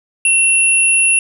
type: tone pair together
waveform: sine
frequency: 2718 / 10262 Hz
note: F7 / E9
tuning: -48 / -48 cents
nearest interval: octave + major seventh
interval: 2300 cents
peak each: -12 dBFS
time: 0.25-1.19 s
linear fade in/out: 2 ms
effects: none